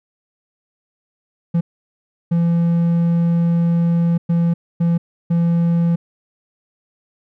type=tone bursts at uneven times; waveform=triangle; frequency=169.5 Hz; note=E3; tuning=49 cents sharp; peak=-11 dBFS; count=5; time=1.54-1.61 / 2.31-4.18 / 4.29-4.54 / 4.8-4.98 / 5.3-5.96 s; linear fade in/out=10 ms; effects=none